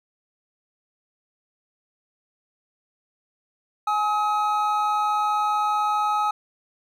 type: tone pair together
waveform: triangle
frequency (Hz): 838.6 / 1274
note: G#5 / D#6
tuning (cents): +17 / +41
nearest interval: perfect fifth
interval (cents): 724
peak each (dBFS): -21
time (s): 3.87-6.31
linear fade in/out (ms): 5
effects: none